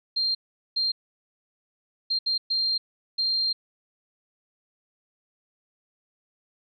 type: tone bursts at uneven times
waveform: sine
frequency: 4186 Hz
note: C8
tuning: in tune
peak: -22 dBFS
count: 6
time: 0.16-0.35 / 0.76-0.92 / 2.1-2.19 / 2.26-2.38 / 2.5-2.78 / 3.18-3.53 s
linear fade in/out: 10 ms
effects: none